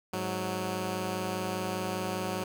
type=tone pair together; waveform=10% pulse; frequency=105 / 185 Hz; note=G#2 / F#3; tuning=+19 / 0 cents; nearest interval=minor seventh; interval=981 cents; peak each=-28 / -24 dBFS; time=0.13-2.44 s; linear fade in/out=5 ms; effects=none